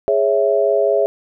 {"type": "chord", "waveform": "sine", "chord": "C# minor", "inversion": "second", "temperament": "equal", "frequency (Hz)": [415.3, 554.4, 659.3], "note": ["G#4", "C#5", "E5"], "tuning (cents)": [0, 0, 0], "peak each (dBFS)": -17, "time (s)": [0.08, 1.06], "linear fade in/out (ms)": 0, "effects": []}